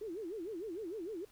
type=tone with vibrato; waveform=sine; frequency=382.5 Hz; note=G4; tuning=42 cents flat; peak=-39 dBFS; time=0.01-1.25 s; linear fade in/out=5 ms; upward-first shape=sine; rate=6.6 Hz; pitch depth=290 cents each way; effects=pink hiss -65 dBFS RMS until 1.31 s